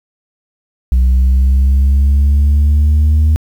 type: linear sweep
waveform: sine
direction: up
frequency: 62.3 to 77.78 Hz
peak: -4 dBFS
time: 0.92-3.36 s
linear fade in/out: 0 ms
effects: tanh soft clip ceiling -6 dBFS + 7-bit